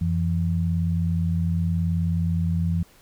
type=tone pair together; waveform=sine; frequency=89.15 / 168.3 Hz; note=F2 / E3; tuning=+36 / +36 cents; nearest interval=major seventh; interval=1100 cents; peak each=-23 dBFS; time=0.01-2.83 s; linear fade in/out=5 ms; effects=pink hiss -55 dBFS RMS until 3.01 s